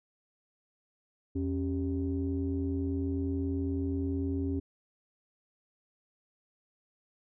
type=tone cluster; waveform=sine; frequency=85.1 / 274.2 / 392.7 Hz; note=F2 / C#4 / G4; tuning=-44 / -19 / +3 cents; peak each=-32 / -31 / -38 dBFS; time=1.35-4.6 s; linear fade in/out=10 ms; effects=tanh soft clip ceiling -21 dBFS